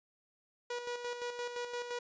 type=tone with tremolo; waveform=sawtooth; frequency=484.2 Hz; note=B4; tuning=34 cents flat; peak=-32 dBFS; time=0.7-1.99 s; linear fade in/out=5 ms; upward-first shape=square; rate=5.8 Hz; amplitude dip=50%; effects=resampled to 16000 Hz